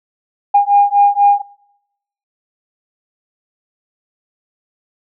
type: beating tone pair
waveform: sine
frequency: 809 / 813.1 Hz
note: G#5 / G#5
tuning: -46 / -37 cents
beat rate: 4.1 Hz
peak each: -10 dBFS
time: 0.54-1.42 s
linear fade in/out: 10 ms
effects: noise-tail reverb RT60 0.9 s tail -24 dB re dry + tanh soft clip ceiling 0 dBFS